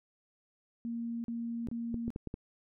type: tone bursts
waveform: sine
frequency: 233.1 Hz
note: A#3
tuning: in tune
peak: -34 dBFS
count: 3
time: 0.85-2.104 s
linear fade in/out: 0 ms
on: 390 ms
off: 42 ms
type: clicks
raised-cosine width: 3 ms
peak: -25 dBFS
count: 6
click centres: 1.686 / 1.943 / 2.08 / 2.161 / 2.273 / 2.341 s
effects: none